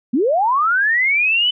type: linear sweep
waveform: sine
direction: up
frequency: 215.4 to 3037 Hz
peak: -13 dBFS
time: 0.13-1.51 s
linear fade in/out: 10 ms
effects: none